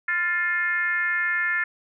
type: tone with frequency modulation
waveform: sine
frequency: 1760 Hz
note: A6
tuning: in tune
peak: -21 dBFS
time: 0.08-1.64 s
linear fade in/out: 5 ms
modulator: 366 Hz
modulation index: 0.94
effects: none